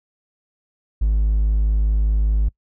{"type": "tone", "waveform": "triangle", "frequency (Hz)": 52.5, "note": "G#1", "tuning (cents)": 19, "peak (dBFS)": -12, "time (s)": [1.01, 2.49], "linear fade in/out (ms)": 10, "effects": ["noise-tail reverb RT60 0.1 s tail -25 dB re dry", "tanh soft clip ceiling -8 dBFS"]}